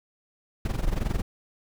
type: noise with amplitude modulation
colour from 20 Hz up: brown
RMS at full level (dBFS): -23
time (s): 0.65-1.22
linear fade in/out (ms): 2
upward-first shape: sine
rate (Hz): 22.3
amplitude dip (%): 80
effects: none